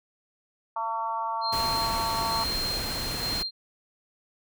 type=harmonic tone; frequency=226.1 Hz; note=A3; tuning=47 cents sharp; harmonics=3 / 4 / 5 / 6; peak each=-37 / -29 / -32 / -42 dBFS; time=0.76-2.44 s; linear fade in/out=5 ms
type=tone with tremolo; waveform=sine; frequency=4186 Hz; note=C8; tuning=in tune; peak=-28 dBFS; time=1.41-3.51 s; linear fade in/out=50 ms; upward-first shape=square; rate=1.1 Hz; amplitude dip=40%
type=noise; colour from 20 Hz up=pink; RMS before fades=-33 dBFS; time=1.52-3.43 s; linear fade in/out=10 ms
effects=none